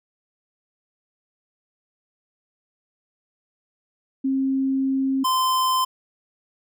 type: tone pair in turn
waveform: sine / square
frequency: 267.7 / 1033.1 Hz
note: C4 / C6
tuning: +40 / -22 cents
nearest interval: octave + major seventh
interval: 2338 cents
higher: second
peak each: -19 dBFS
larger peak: neither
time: 4.24-5.24 / 5.24-5.85 s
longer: first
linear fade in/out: 10 ms
effects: none